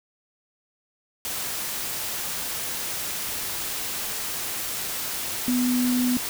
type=tone in noise; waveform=sine; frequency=248.6 Hz; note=B3; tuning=12 cents sharp; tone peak=-20 dBFS; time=5.48-6.17 s; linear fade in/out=0 ms; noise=white; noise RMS=-30 dBFS; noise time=1.25-6.29 s; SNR=+7 dB; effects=none